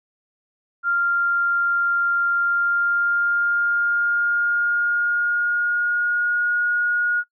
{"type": "tone with pitch glide", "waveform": "sine", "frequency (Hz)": [1393, 1440.5], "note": ["F6", "F#6"], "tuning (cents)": [-5, -47], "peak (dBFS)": -17, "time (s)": [0.83, 7.24], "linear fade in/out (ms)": 50, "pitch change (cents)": 58, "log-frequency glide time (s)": [2.33, 6.56], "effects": ["noise-tail reverb RT60 0.1 s tail -22 dB re dry"]}